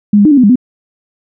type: tone with pitch steps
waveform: sine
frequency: 206.7 / 203.1 / 306.3 / 284.1 / 252.5 / 202.6 / 251.6 Hz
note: G#3 / G#3 / D#4 / C#4 / B3 / G#3 / B3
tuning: -8 / -38 / -27 / +43 / +39 / -43 / +32 cents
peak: -3 dBFS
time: 0.13-0.557 s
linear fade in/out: 5 ms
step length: 61 ms
effects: none